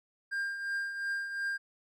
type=tone with tremolo; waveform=triangle; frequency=1600 Hz; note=G6; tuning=35 cents sharp; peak=-28 dBFS; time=0.31-1.58 s; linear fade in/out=20 ms; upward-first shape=triangle; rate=2.8 Hz; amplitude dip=60%; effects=none